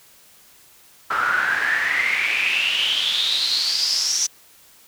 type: noise with band-pass filter sweep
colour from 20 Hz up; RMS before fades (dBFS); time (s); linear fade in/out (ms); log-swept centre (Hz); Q
pink; -21; 1.1-4.27; 10; 1300 to 6000; 9.6
effects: white hiss -51 dBFS RMS until 4.87 s